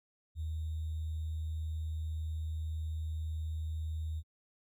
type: tone with sample-and-hold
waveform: sine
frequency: 79.1 Hz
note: D#2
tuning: 29 cents sharp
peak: -34 dBFS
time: 0.35-4.23 s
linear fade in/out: 50 ms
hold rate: 3675 Hz
effects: Opus 48 kbps